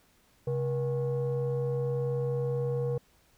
sine tone pair together, 134.3 / 478.6 Hz, C3 / A#4, +46 / +46 cents, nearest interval octave + minor seventh, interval 2200 cents, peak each -28 dBFS, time 0.47-2.98 s, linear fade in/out 5 ms, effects tanh soft clip ceiling -24 dBFS + pink hiss -65 dBFS RMS until 3.37 s

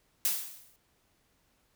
blue noise with exponential decay, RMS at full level -26 dBFS, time 0.25-0.76 s, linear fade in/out 0 ms, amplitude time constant 110 ms, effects pink hiss -71 dBFS RMS until 1.75 s

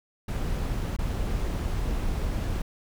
brown noise with dropouts, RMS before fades -28 dBFS, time 0.28-2.62 s, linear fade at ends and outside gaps 5 ms, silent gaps 0.966-0.987 s, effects none

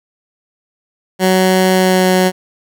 15% pulse tone with pitch glide, 186.6 to 184.88 Hz, F#3 to F#3, +15 to -1 cents, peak -3 dBFS, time 1.19-2.32 s, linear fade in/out 50 ms, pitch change -16 cents, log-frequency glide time 1.72-2.08 s, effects none

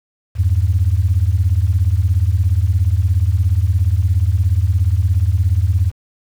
sine beating tone pair, 82.41 / 99.41 Hz, E2 / G2, 0 / +25 cents, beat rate 17 Hz, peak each -14 dBFS, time 0.35-5.92 s, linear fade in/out 50 ms, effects tanh soft clip ceiling -4 dBFS + 7-bit

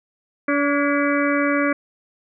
harmonic tone with a mistuned harmonic, 286.6 Hz, D4, 42 cents flat, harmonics 1 / 2 / 4 / 5 / 6 / 7 / 8, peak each -20 / -23 / -26 / -27 / -28 / -28 / -29 dBFS, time 0.48-1.73 s, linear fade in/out 5 ms, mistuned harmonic 6, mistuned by -54 cents, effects none

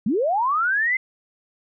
sine linear sweep, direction up, 180.2 to 2093 Hz, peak -18 dBFS, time 0.06-0.97 s, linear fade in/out 5 ms, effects none

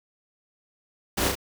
pink noise with echo, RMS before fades -26 dBFS, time 1.17-1.29 s, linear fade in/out 10 ms, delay 32 ms, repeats 2, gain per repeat -2 dB, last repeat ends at 1.354 s, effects none

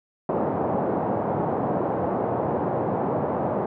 white band-pass noise, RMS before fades -25 dBFS, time 0.29-3.66 s, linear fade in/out 2 ms, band 110 to 820 Hz, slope 24 dB/octave, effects none

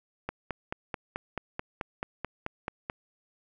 click train, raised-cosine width 0.5 ms, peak -17 dBFS, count 13, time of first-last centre 0.29-2.899 s, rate 4.6 Hz, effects none

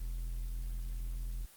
triangle tone, 42 Hz, E1, 33 cents sharp, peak -33 dBFS, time 0-1.46 s, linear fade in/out 10 ms, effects white hiss -58 dBFS RMS until 1.56 s + Opus 24 kbps

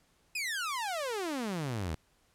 sawtooth exponential sweep, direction down, 2584 to 73.42 Hz, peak -29 dBFS, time 0.35-1.95 s, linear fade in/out 5 ms, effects pink hiss -69 dBFS RMS until 2.34 s + low-pass 12000 Hz 12 dB/octave

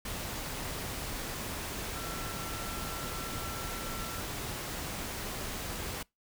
sine tone in noise, 1348 Hz, E6, 38 cents sharp, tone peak -44 dBFS, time 1.95-4.21 s, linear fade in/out 5 ms, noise pink, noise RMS -38 dBFS, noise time 0.05-6.03 s, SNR -9 dB, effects noise-tail reverb RT60 0.2 s tail -25 dB re dry

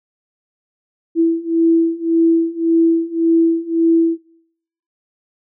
sine beating tone pair, 329.6 / 331.4 Hz, E4 / E4, 0 / +9 cents, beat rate 1.8 Hz, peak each -16 / -14 dBFS, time 1.15-4.18 s, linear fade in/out 50 ms, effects noise-tail reverb RT60 0.8 s tail -25 dB re dry

